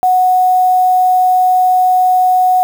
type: tone with quantisation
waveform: sine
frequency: 737 Hz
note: F#5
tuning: 7 cents flat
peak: -7 dBFS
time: 0.03-2.63 s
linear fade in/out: 0 ms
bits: 5
effects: none